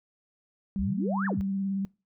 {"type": "tone with vibrato", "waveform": "sine", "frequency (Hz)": 195, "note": "G3", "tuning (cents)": -9, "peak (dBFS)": -27, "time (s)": [0.76, 1.85], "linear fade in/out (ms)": 0, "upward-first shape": "triangle", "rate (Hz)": 18, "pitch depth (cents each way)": 29}
{"type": "exponential two-way sweep", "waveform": "sine", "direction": "up then down", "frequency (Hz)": [56.8, 1850, 56.8], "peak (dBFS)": -30, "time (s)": [0.79, 1.41], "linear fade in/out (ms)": 0, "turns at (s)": 1.26}
{"effects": ["noise-tail reverb RT60 0.3 s tail -24 dB re dry"]}